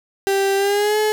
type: tone with pitch glide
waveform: 35% pulse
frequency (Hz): 392 to 427.5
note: G4 to A4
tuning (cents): 0 to -50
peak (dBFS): -14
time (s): 0.27-1.12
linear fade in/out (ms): 0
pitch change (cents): +150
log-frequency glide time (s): 0.56-0.98
effects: none